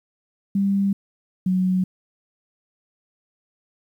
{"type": "tone pair in turn", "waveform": "sine", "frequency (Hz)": [197.6, 184.99], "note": ["G3", "F#3"], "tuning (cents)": [14, 0], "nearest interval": "minor second", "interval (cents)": 114, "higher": "first", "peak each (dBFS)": -17, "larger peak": "neither", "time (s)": [[0.55, 0.93], [1.46, 1.84]], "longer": "neither", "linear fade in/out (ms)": 5, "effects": ["9-bit"]}